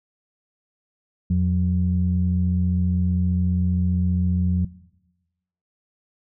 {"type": "tone pair together", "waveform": "sine", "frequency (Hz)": [85.58, 180.7], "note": ["F2", "F#3"], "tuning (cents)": [-35, -41], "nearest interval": "octave + minor second", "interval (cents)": 1294, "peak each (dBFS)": -19, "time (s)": [1.3, 4.65], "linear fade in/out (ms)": 5, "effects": ["noise-tail reverb RT60 1.0 s tail -20 dB re dry", "tanh soft clip ceiling -10 dBFS"]}